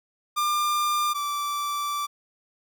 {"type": "tone pair in turn", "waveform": "45% pulse", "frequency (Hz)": [1197, 1166.3], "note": ["D6", "D6"], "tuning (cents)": [33, -12], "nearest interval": "unison", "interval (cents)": 45, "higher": "first", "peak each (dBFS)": [-22, -26], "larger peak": "first", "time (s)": [[0.36, 1.14], [1.14, 2.07]], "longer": "second", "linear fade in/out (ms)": 20, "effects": []}